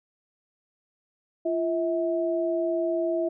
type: tone pair together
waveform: sine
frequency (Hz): 342.8 / 647.1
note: F4 / E5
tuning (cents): -32 / -32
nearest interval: major seventh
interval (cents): 1100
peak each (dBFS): -26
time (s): 1.45-3.29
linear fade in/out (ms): 10
effects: none